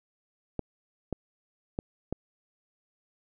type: clicks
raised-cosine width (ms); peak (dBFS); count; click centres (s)
2; -17; 4; 0.593 / 1.127 / 1.789 / 2.126
effects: none